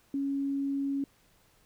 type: tone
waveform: sine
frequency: 277.2 Hz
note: C#4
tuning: in tune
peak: -28 dBFS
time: 0.14-1.04 s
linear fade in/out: 2 ms
effects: pink hiss -65 dBFS RMS until 1.65 s